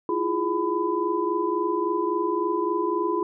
sine tone cluster, 327 / 350.6 / 415.7 / 1002 Hz, E4 / F4 / G#4 / B5, -14 / +7 / +2 / +25 cents, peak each -30 / -26 / -28 / -27 dBFS, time 0.09-3.23 s, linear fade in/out 2 ms, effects none

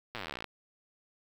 slowing click train, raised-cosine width 0.3 ms, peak -22 dBFS, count 24, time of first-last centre 0.15-0.443 s, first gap 8 ms, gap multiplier 1.04, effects 8-bit

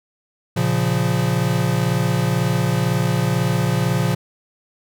square chord, Bb minor, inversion none, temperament equal, 116.54 / 138.59 / 174.61 Hz, Bb2 / Db3 / F3, 0 / 0 / 0 cents, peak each -22 dBFS, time 0.56-4.15 s, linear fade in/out 10 ms, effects none

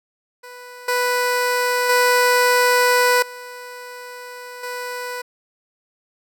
15% pulse tone with level steps, 493.9 Hz, B4, in tune, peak -30 / -11 / -7 / -27 / -20 dBFS, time 0.43-5.22 s, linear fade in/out 10 ms, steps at 0.88 / 1.89 / 3.22 / 4.63 s, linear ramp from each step 5 ms, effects none

